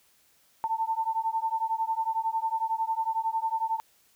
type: beating tone pair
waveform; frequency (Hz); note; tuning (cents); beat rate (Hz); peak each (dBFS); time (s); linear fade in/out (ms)
sine; 890 / 901; A5 / A5; +20 / +41; 11; -29; 0.64-3.8; 0
effects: white hiss -64 dBFS RMS until 4.15 s